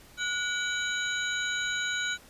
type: tone cluster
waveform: sine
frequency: 1462 / 2293 / 3020 / 3895 / 6740 Hz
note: F#6 / D7 / F#7 / B7 / G#8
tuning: -21 / -42 / +35 / -25 / +25 cents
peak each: -30 / -38 / -39 / -35 / -39 dBFS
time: 0.17-2.18 s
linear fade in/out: 50 ms
effects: pink hiss -54 dBFS RMS until 2.29 s + resampled to 32000 Hz